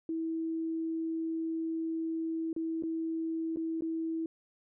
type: tone with dropouts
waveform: sine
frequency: 325.2 Hz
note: E4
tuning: 23 cents flat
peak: -31 dBFS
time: 0.09-4.26 s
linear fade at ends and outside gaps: 2 ms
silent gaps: 2.53-2.563 / 2.825-2.835 / 3.561-3.57 / 3.809-3.821 s
effects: none